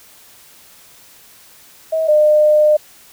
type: tone pair in turn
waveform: sine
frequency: 640 / 605.3 Hz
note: D#5 / D#5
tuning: +49 / -48 cents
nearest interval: minor second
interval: 97 cents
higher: first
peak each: -14 / -8 dBFS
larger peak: second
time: 1.92-2.08 / 2.08-2.77 s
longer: second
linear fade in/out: 10 ms
effects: white hiss -45 dBFS RMS until 3.12 s